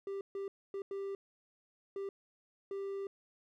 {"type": "tone bursts at uneven times", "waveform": "triangle", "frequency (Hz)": 393.9, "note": "G4", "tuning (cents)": 8, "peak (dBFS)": -35, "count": 6, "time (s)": [[0.07, 0.21], [0.35, 0.48], [0.74, 0.82], [0.91, 1.15], [1.96, 2.09], [2.71, 3.07]], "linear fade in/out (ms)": 2, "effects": []}